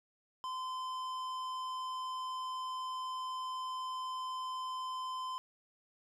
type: tone with tanh clipping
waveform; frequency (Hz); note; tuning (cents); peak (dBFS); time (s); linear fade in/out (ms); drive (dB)
sine; 1028; C6; -31; -39; 0.44-5.38; 0; 13
effects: none